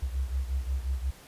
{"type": "beating tone pair", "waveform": "sine", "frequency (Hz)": [64.3, 69.9], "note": ["C2", "C#2"], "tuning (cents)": [-30, 15], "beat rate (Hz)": 5.6, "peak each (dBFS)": [-29, -33], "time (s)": [0.02, 1.11], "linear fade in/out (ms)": 10, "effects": ["pink hiss -52 dBFS RMS until 1.27 s", "resampled to 32000 Hz"]}